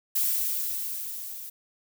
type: noise with level ramp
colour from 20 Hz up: violet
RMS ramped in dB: -24 to -40 dBFS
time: 0.15-1.5 s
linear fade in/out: 10 ms
effects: none